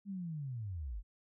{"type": "linear sweep", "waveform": "sine", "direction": "down", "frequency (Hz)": [205.3, 41.2], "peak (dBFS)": -38, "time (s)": [0.05, 1.03], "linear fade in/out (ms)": 50, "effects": []}